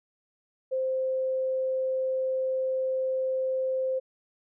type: tone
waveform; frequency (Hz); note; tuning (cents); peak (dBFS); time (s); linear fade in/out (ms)
sine; 522; C5; -4; -25; 0.71-4; 20
effects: none